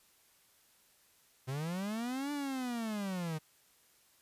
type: linear two-way sweep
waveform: 45% pulse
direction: up then down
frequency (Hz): 126.2 to 293.7 to 152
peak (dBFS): -35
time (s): 1.47-3.39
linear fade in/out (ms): 20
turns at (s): 2.32
effects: white hiss -67 dBFS RMS until 4.21 s + resampled to 32000 Hz